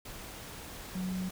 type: tone in noise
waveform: sine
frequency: 185 Hz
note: F#3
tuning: in tune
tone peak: -32 dBFS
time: 0.95-1.29 s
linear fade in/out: 5 ms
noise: pink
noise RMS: -45 dBFS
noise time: 0.05-1.31 s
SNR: +10 dB
effects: none